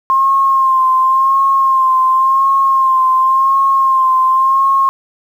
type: tone with vibrato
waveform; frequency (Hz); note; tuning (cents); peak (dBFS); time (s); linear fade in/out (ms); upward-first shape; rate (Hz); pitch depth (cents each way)
sine; 1063; C6; +27; -8; 0.1-4.89; 0; sine; 0.92; 36
effects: 7-bit